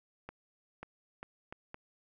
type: accelerating click train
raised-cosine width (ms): 0.5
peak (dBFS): -28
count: 5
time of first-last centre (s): 0.29-1.744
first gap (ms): 540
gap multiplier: 0.74
effects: none